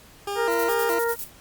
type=tone with vibrato; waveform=20% pulse; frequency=370 Hz; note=F#4; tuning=in tune; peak=-22 dBFS; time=0.27-0.99 s; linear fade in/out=5 ms; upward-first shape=square; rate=2.4 Hz; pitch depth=150 cents each way
type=harmonic tone; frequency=466.2 Hz; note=A#4; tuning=in tune; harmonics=1 / 2 / 3 / 4; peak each=-23 / -29 / -30 / -34 dBFS; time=0.35-1.16 s; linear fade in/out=50 ms
type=noise with tremolo; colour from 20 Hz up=violet; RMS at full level=-31 dBFS; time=0.49-1.3 s; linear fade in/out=50 ms; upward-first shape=square; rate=10 Hz; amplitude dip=65%
effects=pink hiss -50 dBFS RMS until 1.4 s + Opus 48 kbps